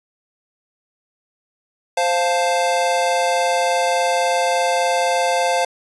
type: chord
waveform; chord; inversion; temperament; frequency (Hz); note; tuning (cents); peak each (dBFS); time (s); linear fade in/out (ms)
square; F major; second; equal; 523.3 / 698.5 / 880; C5 / F5 / A5; 0 / 0 / 0; -21 / -20 / -23; 1.97-5.65; 5
effects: resampled to 24000 Hz